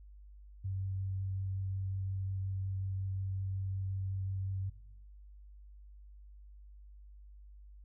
sine tone with vibrato, 95.9 Hz, G2, 37 cents flat, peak -34 dBFS, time 0.64-4.7 s, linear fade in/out 10 ms, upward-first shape sine, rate 5.5 Hz, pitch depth 9 cents each way, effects noise-tail reverb RT60 0.8 s tail -17 dB re dry + added 50 Hz sine -51 dBFS peak until 7.84 s

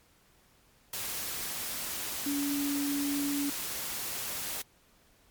sine tone in noise, 284.3 Hz, C#4, 44 cents sharp, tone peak -29 dBFS, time 2.26-3.5 s, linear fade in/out 5 ms, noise white, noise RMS -36 dBFS, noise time 0.93-4.62 s, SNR +4 dB, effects pink hiss -64 dBFS RMS until 5.3 s + MP3 96 kbps

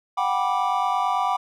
triangle chord, G major seventh, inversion third, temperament just, 735 / 784 / 980 / 1176 Hz, F#5 / G5 / B5 / D6, -12 / 0 / -14 / +2 cents, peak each -24 dBFS, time 0.17-1.37 s, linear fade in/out 10 ms, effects none

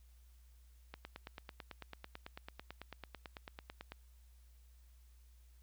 click train, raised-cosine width 0.3 ms, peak -30 dBFS, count 28, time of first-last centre 0.94-3.92 s, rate 9.06 Hz, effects added 60 Hz sine -59 dBFS peak until 5.62 s + white hiss -74 dBFS RMS until 5.62 s

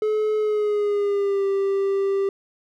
triangle tone with pitch glide, 428.7 to 393.1 Hz, A4 to G4, -45 to +5 cents, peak -17 dBFS, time 0.02-2.29 s, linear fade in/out 2 ms, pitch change -150 cents, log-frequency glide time 0.37-1.46 s, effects none

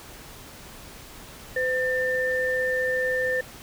sine tone pair together, 510 / 1792.4 Hz, C5 / A6, -44 / +32 cents, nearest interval octave + minor seventh, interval 2176 cents, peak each -25 dBFS, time 1.56-3.41 s, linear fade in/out 5 ms, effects pink hiss -44 dBFS RMS until 3.62 s

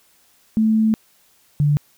sine tone pair in turn, 219.4 / 146.43 Hz, A3 / D3, -5 / -5 cents, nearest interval perfect fifth, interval 700 cents, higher first, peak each -13 dBFS, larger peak neither, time 0.57-0.94 / 1.6-1.77 s, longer first, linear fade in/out 0 ms, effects white hiss -57 dBFS RMS until 1.97 s

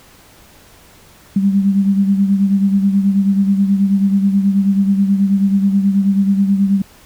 sine beating tone pair, 196 / 205.3 Hz, G3 / G#3, 0 / -20 cents, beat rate 9.3 Hz, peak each -11 / -19 dBFS, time 1.36-6.82 s, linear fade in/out 5 ms, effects pink hiss -45 dBFS RMS until 7.05 s

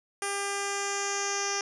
10% pulse tone with low-pass filter sweep, 400 Hz, G4, 35 cents sharp, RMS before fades -31 dBFS, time 0.22-1.61 s, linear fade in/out 2 ms, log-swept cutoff 9100 to 5800 Hz, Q 4.9, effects none

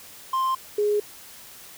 triangle / sine tone pair in turn, 1049 / 416.3 Hz, C6 / G#4, +4 / +4 cents, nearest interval octave + major third, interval 1600 cents, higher first, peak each -19 dBFS, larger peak neither, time 0.33-0.55 / 0.78-1 s, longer neither, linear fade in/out 5 ms, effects white hiss -45 dBFS RMS until 1.77 s

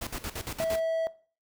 pink noise with tremolo, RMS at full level -35 dBFS, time 0.01-0.8 s, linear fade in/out 10 ms, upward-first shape square, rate 8.7 Hz, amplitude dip 80%
triangle tone, 652 Hz, E5, 19 cents flat, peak -24 dBFS, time 0.6-1.07 s, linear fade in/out 0 ms
effects noise-tail reverb RT60 0.4 s tail -18 dB re dry

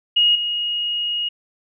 sine tone with level steps, 2876 Hz, F#7, 50 cents flat, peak -12 / -20 dBFS, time 0.16-1.29 s, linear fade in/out 10 ms, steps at 0.35 s, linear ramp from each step 5 ms, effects none

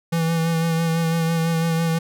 square tone with vibrato, 164.8 Hz, E3, in tune, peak -19 dBFS, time 0.12-1.99 s, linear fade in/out 10 ms, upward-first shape sine, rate 6 Hz, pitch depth 25 cents each way, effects none

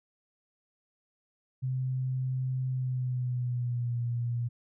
sine tone with pitch glide, 129.4 to 119.35 Hz, C3 to A#2, -19 to +41 cents, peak -28 dBFS, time 1.62-4.49 s, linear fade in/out 20 ms, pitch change -140 cents, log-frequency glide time 2.7-3.99 s, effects none

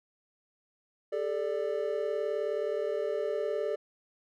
triangle chord, G suspended second, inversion none, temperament equal with one note detuned, 400.7 / 440 / 587.3 Hz, G4 / A4 / D5, +38 / 0 / 0 cents, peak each -33 / -31 / -31 dBFS, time 1.12-3.76 s, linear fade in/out 10 ms, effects none

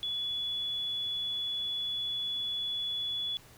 sine tone, 3414 Hz, G#7, 47 cents sharp, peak -31 dBFS, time 0.03-3.37 s, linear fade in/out 0 ms, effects added 120 Hz sine -61 dBFS peak until 3.57 s + pink hiss -56 dBFS RMS until 3.57 s

